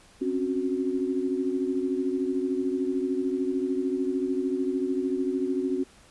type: tone cluster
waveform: sine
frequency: 265 / 278.4 / 368.5 Hz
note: C4 / C#4 / F#4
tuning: +22 / +8 / -7 cents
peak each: -29 / -30 / -28 dBFS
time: 0.21-5.84 s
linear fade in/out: 10 ms
effects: pink hiss -55 dBFS RMS until 6.1 s + resampled to 24000 Hz